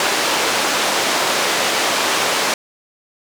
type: band-pass noise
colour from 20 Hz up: pink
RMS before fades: -18 dBFS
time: 0-2.54 s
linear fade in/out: 2 ms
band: 450 to 7200 Hz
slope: 12 dB/octave
effects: none